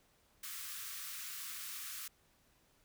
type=high-pass noise; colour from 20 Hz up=white; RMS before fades=-45 dBFS; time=0.43-2.08 s; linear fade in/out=5 ms; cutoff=1100 Hz; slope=96 dB/octave; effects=pink hiss -71 dBFS RMS until 2.84 s